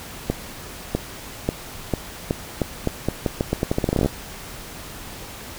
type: accelerating click train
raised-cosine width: 2 ms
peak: -6 dBFS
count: 23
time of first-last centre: 0.3-4.06 s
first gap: 650 ms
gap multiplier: 0.83
effects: pink hiss -37 dBFS RMS until 5.58 s